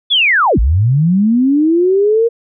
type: linear two-way sweep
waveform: sine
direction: down then up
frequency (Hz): 3520 to 49 to 471.5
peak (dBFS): -8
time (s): 0.1-2.29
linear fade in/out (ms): 20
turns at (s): 0.59
effects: none